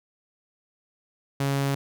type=tone; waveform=sawtooth; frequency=138.59 Hz; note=C#3; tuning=in tune; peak=-19 dBFS; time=1.4-1.75 s; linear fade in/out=5 ms; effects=none